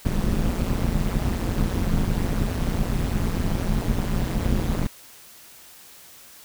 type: noise with amplitude modulation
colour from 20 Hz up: brown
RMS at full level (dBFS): -19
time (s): 0.05-4.87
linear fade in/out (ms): 5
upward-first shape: sine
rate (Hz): 179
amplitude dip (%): 95
effects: white hiss -47 dBFS RMS until 6.44 s